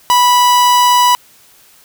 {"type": "tone", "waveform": "45% pulse", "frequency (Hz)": 984, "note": "B5", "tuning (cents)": -7, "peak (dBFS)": -7, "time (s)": [0.1, 1.15], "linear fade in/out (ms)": 0, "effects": ["white hiss -46 dBFS RMS until 1.84 s"]}